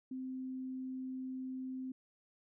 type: tone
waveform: sine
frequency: 259.4 Hz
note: C4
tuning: 15 cents flat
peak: -39 dBFS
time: 0.11-1.92 s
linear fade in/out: 5 ms
effects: none